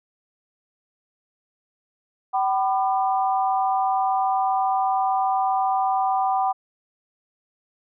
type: tone cluster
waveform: sine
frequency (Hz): 767 / 995 / 1200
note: G5 / B5 / D6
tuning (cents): -38 / +13 / +37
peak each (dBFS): -20 / -26 / -29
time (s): 2.33-6.53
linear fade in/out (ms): 20
effects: none